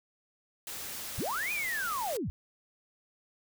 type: noise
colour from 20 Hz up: white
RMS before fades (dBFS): -40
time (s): 0.67-2.17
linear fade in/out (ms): 2
type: linear two-way sweep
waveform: sine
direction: up then down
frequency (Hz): 48.75 to 2497 to 48.75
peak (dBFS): -31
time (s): 1.18-2.3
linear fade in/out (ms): 0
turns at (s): 1.52
effects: none